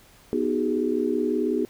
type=chord; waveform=sine; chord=G# minor seventh; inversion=first; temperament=equal with one note detuned; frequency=246.9 / 311.1 / 376.7 / 415.3 Hz; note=B3 / D#4 / F#4 / G#4; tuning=0 / 0 / +31 / 0 cents; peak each=-27 dBFS; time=0.33-1.65 s; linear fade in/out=0 ms; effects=pink hiss -54 dBFS RMS until 1.69 s